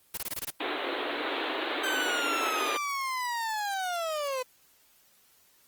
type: noise bursts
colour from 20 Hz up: white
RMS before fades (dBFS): -33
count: 7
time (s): 0.14-0.505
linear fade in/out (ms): 5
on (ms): 35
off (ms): 20
type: band-pass noise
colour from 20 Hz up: pink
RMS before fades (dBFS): -32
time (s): 0.6-2.77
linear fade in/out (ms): 5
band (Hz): 270 to 4000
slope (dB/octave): 96
type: linear sweep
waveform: 30% pulse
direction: down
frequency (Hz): 1568 to 498.9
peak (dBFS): -27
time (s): 1.83-4.43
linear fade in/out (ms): 10
effects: white hiss -63 dBFS RMS until 5.67 s + Opus 24 kbps